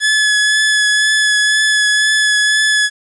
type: tone with vibrato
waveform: sawtooth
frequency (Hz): 1709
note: G#6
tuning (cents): +49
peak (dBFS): -7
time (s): 0-2.9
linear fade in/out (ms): 50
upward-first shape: triangle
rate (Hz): 2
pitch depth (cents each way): 19
effects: resampled to 24000 Hz + 8-bit